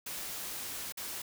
white noise with dropouts, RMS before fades -40 dBFS, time 0.06-1.22 s, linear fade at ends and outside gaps 5 ms, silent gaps 0.923-0.972 s, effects none

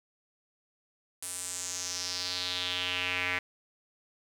square tone with band-pass filter sweep, 90.2 Hz, F#2, 44 cents flat, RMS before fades -34 dBFS, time 1.22-3.39 s, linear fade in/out 5 ms, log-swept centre 9600 to 2100 Hz, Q 3.7, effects 9-bit

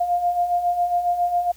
sine beating tone pair, 698.5 / 705.8 Hz, F5 / F5, 0 / +18 cents, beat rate 7.3 Hz, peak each -26 / -19 dBFS, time 0-1.52 s, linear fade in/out 10 ms, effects added 60 Hz sine -50 dBFS peak until 1.56 s + white hiss -52 dBFS RMS until 1.56 s

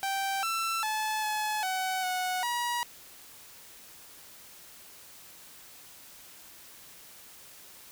sawtooth tone with pitch steps, 781 / 1338 / 864 / 854 / 751 / 736 / 960 Hz, G5 / E6 / A5 / G#5 / F#5 / F#5 / B5, -7 / +25 / -32 / +48 / +26 / -9 / -49 cents, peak -25 dBFS, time 0.03-2.83 s, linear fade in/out 0 ms, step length 400 ms, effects white hiss -51 dBFS RMS until 7.91 s

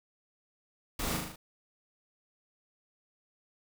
pink noise with echo, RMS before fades -35 dBFS, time 0.99-1.17 s, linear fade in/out 5 ms, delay 38 ms, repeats 5, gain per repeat -3 dB, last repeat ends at 1.36 s, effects none

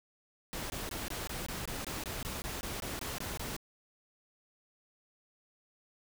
pink noise bursts, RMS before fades -39 dBFS, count 16, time 0.53-3.565 s, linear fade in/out 0 ms, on 170 ms, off 21 ms, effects none

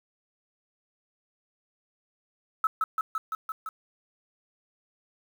sine tone with echo, 1300 Hz, E6, 24 cents flat, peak -20 dBFS, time 2.64-2.67 s, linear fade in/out 2 ms, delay 170 ms, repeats 6, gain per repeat -2 dB, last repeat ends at 3.69 s, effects 8-bit

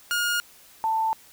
sawtooth / sine tone pair in turn, 1427 / 887.6 Hz, F6 / A5, +37 / +15 cents, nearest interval minor sixth, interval 822 cents, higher first, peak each -19 / -21 dBFS, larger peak first, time 0.11-0.4 / 0.84-1.13 s, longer neither, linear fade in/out 0 ms, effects white hiss -52 dBFS RMS until 1.32 s

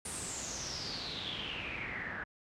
pink noise with low-pass filter sweep, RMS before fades -40 dBFS, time 0.05-2.24 s, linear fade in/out 5 ms, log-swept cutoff 9400 to 1600 Hz, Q 8, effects high-pass 60 Hz 12 dB/octave

